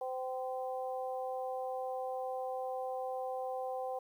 harmonic tone, 257.7 Hz, C4, 26 cents flat, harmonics 2 / 3 / 4, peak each -38 / -39 / -49 dBFS, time 0.01-3.99 s, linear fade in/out 5 ms, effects 11-bit

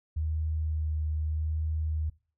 sine tone with vibrato, 77.78 Hz, D#2, in tune, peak -27 dBFS, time 0.16-2.1 s, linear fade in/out 10 ms, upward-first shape sine, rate 0.82 Hz, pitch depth 15 cents each way, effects noise-tail reverb RT60 0.4 s tail -22 dB re dry

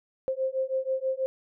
sine beating tone pair, 523.3 / 529.5 Hz, C5 / C5, 0 / +21 cents, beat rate 6.2 Hz, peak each -29 dBFS, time 0.28-1.26 s, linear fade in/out 0 ms, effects none

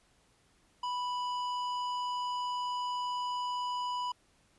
triangle tone with hard clipping, 987.8 Hz, B5, in tune, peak -34 dBFS, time 0.83-4.12 s, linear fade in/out 5 ms, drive 14 dB, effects pink hiss -68 dBFS RMS until 4.58 s + resampled to 24000 Hz

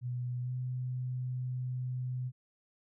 sine tone with pitch glide, 123.6 to 126.49 Hz, B2 to B2, +2 to +42 cents, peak -33 dBFS, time 0.01-2.32 s, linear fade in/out 50 ms, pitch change +40 cents, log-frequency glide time 0.42-0.51 s, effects none

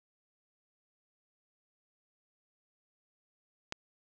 click, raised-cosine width 0.2 ms, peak -18 dBFS, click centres 3.724 s, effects resampled to 24000 Hz + 10-bit

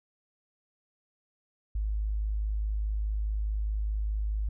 sine tone, 52.4 Hz, G#1, 16 cents sharp, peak -27 dBFS, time 1.75-4.49 s, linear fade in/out 5 ms, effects none

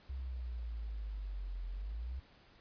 sine exponential two-way sweep, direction down then up, 67 to 43.65 to 67 Hz, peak -38 dBFS, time 0.09-2.2 s, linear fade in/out 10 ms, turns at 1.68 s, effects pink hiss -63 dBFS RMS until 2.6 s + resampled to 11025 Hz

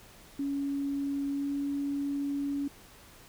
sine tone with pitch glide, 280 to 282.3 Hz, C#4 to C#4, +18 to +32 cents, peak -29 dBFS, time 0.39-2.68 s, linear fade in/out 5 ms, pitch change +14 cents, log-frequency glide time 1.32-1.5 s, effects pink hiss -54 dBFS RMS until 3.28 s

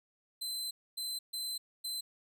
sawtooth tone bursts at uneven times, 4062 Hz, B7, 48 cents sharp, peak -33 dBFS, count 4, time 0.41-0.71 / 0.97-1.19 / 1.33-1.58 / 1.84-2.01 s, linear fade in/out 10 ms, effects none

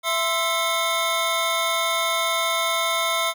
square tone cluster, 665 / 1039 / 1324 / 2174 / 3615 Hz, E5 / C6 / E6 / C#7 / A7, +15 / -12 / +7 / -34 / +46 cents, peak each -28 dBFS, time 0.03-3.34 s, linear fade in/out 50 ms, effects none

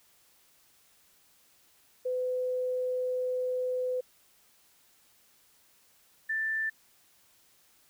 sine tone pair in turn, 505 / 1771.3 Hz, B4 / A6, +39 / +11 cents, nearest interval octave + minor seventh, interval 2172 cents, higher second, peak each -28 dBFS, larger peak neither, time 2.05-4.01 / 6.29-6.7 s, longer first, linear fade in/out 10 ms, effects white hiss -64 dBFS RMS until 7.89 s

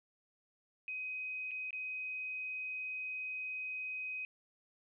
sine tone with dropouts, 2517 Hz, D#7, 19 cents sharp, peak -38 dBFS, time 0.88-4.25 s, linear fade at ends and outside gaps 1 ms, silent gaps 1.51-1.515 / 1.707-1.729 s, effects none

